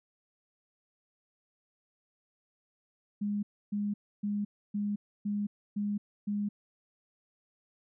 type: tone bursts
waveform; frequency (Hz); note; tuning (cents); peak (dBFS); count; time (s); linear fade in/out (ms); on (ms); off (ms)
sine; 205.6; G#3; -17; -29; 7; 3.21-6.49; 10; 220; 290
effects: none

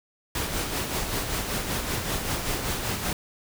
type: noise with tremolo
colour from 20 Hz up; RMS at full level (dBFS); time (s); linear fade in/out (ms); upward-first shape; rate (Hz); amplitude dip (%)
pink; -27; 0.35-3.13; 2; sine; 5.2; 45
effects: none

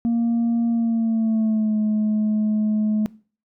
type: tone with pitch glide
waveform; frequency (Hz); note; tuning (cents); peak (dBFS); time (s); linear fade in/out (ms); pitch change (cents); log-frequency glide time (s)
sine; 233.1 to 213.8; A#3 to A3; 0 to -49; -15; 0.05-3.06; 0; -149; 0.68-1.78
effects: noise-tail reverb RT60 0.4 s tail -22 dB re dry + tanh soft clip ceiling -16 dBFS

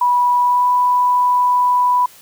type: tone with pitch glide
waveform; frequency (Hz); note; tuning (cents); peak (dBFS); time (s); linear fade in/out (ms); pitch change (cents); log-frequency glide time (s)
sine; 979 to 988.7; B5 to B5; -15 to +2; -11; 0.01-2.06; 5; +17; 0.41-0.68
effects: white hiss -44 dBFS RMS until 2.21 s

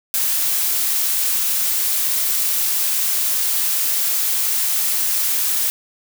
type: noise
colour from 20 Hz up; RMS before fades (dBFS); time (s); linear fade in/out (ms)
blue; -19; 0.14-5.7; 0
effects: none

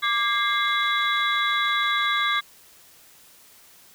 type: tone cluster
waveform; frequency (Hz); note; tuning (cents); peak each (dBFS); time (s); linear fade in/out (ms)
sine; 1177 / 1623 / 2102 / 3417 / 3890; D6 / G#6 / C7 / G#7 / B7; +3 / -40 / +7 / +49 / -27; -24 / -26 / -26 / -28 / -29; 0.02-2.41; 20
effects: tanh soft clip ceiling -11 dBFS + white hiss -52 dBFS RMS until 3.94 s

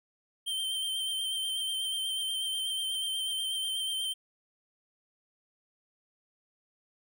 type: tone with vibrato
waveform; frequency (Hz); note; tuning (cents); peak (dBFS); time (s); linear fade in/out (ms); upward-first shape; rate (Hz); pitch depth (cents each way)
square; 3128; G7; -4; -31; 0.46-4.14; 20; sine; 8.2; 24
effects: none

